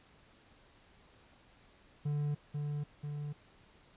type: tone with echo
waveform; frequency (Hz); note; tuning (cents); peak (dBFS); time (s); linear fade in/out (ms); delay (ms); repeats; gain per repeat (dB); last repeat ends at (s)
triangle; 146.83; D3; 0; -29; 2.05-2.35; 10; 490; 2; -3; 3.33
effects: pink hiss -63 dBFS RMS until 3.96 s + resampled to 8000 Hz